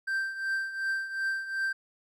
triangle tone with tremolo, 1568 Hz, G6, in tune, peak -24 dBFS, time 0.07-1.73 s, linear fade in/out 10 ms, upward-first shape triangle, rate 2.7 Hz, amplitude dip 75%, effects none

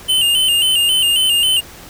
square tone with vibrato, 2933 Hz, F#7, 16 cents flat, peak -12 dBFS, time 0.08-1.61 s, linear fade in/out 20 ms, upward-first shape square, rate 3.7 Hz, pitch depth 67 cents each way, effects pink hiss -37 dBFS RMS until 1.89 s

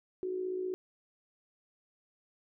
sine tone with amplitude modulation, 370 Hz, F#4, in tune, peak -30 dBFS, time 0.23-0.74 s, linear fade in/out 0 ms, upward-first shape sine, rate 55.7 Hz, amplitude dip 55%, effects none

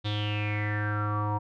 square tone with low-pass filter sweep, 104.8 Hz, G#2, 16 cents sharp, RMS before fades -29 dBFS, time 0.04-1.39 s, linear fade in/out 20 ms, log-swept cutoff 3700 to 930 Hz, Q 8.5, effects none

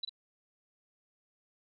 sine tone with echo, 3951 Hz, B7, in tune, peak -32 dBFS, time 0.03-0.05 s, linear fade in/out 5 ms, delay 44 ms, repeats 1, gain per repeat -6 dB, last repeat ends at 0.094 s, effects none

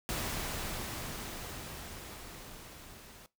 pink noise with level ramp, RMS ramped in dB -35 to -53 dBFS, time 0.09-3.26 s, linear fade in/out 0 ms, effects noise-tail reverb RT60 0.2 s tail -19 dB re dry

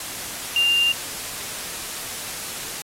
sine tone in noise, 2794 Hz, F7, in tune, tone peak -16 dBFS, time 0.56-0.92 s, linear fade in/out 2 ms, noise white, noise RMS -31 dBFS, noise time 0-2.82 s, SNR +12 dB, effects low-pass 12000 Hz 12 dB/octave + AAC 48 kbps

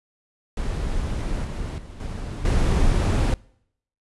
brown noise with level steps, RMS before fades -26 / -29 / -38 / -30 / -19 dBFS, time 0.57-3.34 s, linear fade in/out 2 ms, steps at 1.44 / 1.78 / 2 / 2.45 s, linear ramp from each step 2 ms, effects noise-tail reverb RT60 0.7 s tail -24 dB re dry + resampled to 24000 Hz

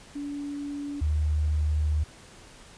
sine tone pair in turn, 286.9 / 75.99 Hz, D4 / D#2, -40 / -40 cents, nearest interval octave + major seventh, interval 2300 cents, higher first, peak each -31 / -22 dBFS, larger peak second, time 0.15-1.01 / 1.01-2.04 s, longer second, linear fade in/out 10 ms, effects pink hiss -50 dBFS RMS until 2.77 s + resampled to 22050 Hz

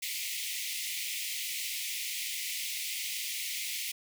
pink high-pass noise, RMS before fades -36 dBFS, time 0.02-3.92 s, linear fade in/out 10 ms, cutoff 2000 Hz, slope 96 dB/octave, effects none

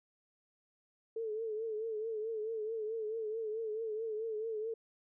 sine tone with vibrato, 440 Hz, A4, in tune, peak -35 dBFS, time 1.16-4.74 s, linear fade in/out 5 ms, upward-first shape triangle, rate 4.6 Hz, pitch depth 80 cents each way, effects none

